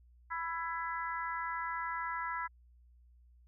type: harmonic tone with a mistuned harmonic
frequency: 333.3 Hz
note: E4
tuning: 19 cents sharp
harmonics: 3 / 4 / 5 / 6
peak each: -38 / -40 / -42 / -44 dBFS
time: 0.3-2.48 s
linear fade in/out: 20 ms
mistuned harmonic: 3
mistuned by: -18 cents
effects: added 60 Hz sine -59 dBFS peak until 3.47 s